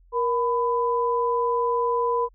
sine tone pair together, 472.5 / 1000 Hz, A#4 / B5, +23 / +21 cents, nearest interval octave + minor second, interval 1298 cents, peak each -23 dBFS, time 0.12-2.29 s, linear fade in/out 50 ms, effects added 43 Hz sine -52 dBFS peak until 2.34 s

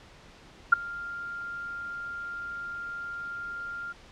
sine tone with ADSR envelope, 1396.9 Hz, F6, in tune, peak -10 dBFS, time 0.72-3.93 s, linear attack 10 ms, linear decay 11 ms, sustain -24 dB, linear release 17 ms, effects pink hiss -52 dBFS RMS until 4.11 s + low-pass 5000 Hz 12 dB/octave

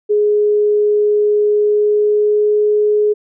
sine tone with pitch glide, 417.8 to 420.2 Hz, G#4 to G#4, +10 to +20 cents, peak -10 dBFS, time 0.09-3.14 s, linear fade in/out 20 ms, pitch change +10 cents, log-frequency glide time 1.52-2.57 s, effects none

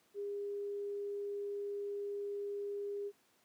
sine tone, 405.5 Hz, G#4, 41 cents flat, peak -37 dBFS, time 0.14-3.12 s, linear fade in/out 50 ms, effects pink hiss -71 dBFS RMS until 3.44 s + high-pass 200 Hz 12 dB/octave

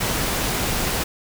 pink noise, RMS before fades -23 dBFS, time 0-1.04 s, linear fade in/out 10 ms, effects none

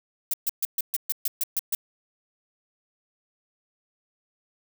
violet noise bursts, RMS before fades -25 dBFS, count 10, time 0.31-1.75 s, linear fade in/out 2 ms, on 27 ms, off 130 ms, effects none

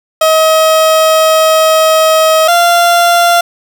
30% pulse tone pair in turn, 635 / 691.8 Hz, D#5 / F5, +35 / -17 cents, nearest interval minor second, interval 148 cents, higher second, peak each -3 dBFS, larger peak neither, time 0.21-2.48 / 2.48-3.41 s, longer first, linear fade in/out 5 ms, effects none

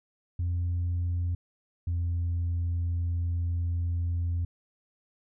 sine tone pair in turn, 87.31 / 85.96 Hz, F2 / F2, 0 / -27 cents, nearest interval unison, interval 27 cents, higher first, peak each -24 dBFS, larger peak neither, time 0.39-1.35 / 1.87-4.45 s, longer second, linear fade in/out 5 ms, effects tanh soft clip ceiling -24 dBFS

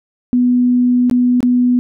sine tone with dropouts, 246.9 Hz, B3, in tune, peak -9 dBFS, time 0.33-1.79 s, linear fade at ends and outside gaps 0 ms, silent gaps 1.098-1.112 / 1.405-1.429 s, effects none

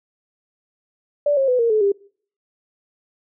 sine tone with pitch steps, 582 / 539.9 / 500.8 / 464.6 / 431 / 399.8 Hz, D5 / C#5 / B4 / A#4 / A4 / G4, -16 / -46 / +24 / -6 / -36 / +34 cents, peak -14 dBFS, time 1.26-1.92 s, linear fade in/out 5 ms, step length 110 ms, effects noise-tail reverb RT60 0.5 s tail -23 dB re dry

